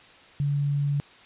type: tone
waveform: sine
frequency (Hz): 143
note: D3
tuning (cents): -46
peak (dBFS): -22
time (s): 0.4-1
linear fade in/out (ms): 0
effects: white hiss -51 dBFS RMS until 1.25 s + resampled to 8000 Hz

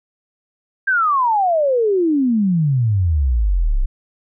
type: exponential sweep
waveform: sine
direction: down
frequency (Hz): 1617 to 30.04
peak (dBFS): -13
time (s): 0.87-3.86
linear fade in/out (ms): 10
effects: none

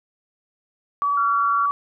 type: tone with vibrato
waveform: sine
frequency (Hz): 1142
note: D6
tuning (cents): -49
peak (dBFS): -18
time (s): 1.02-1.71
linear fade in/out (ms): 0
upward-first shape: sine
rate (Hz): 20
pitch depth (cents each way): 12
type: tone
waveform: sine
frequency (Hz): 1372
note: F6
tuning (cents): -31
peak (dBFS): -22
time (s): 1.17-1.66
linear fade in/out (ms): 5
effects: none

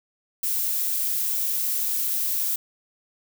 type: noise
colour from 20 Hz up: violet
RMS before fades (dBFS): -25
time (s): 0.43-2.56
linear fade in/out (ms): 5
effects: none

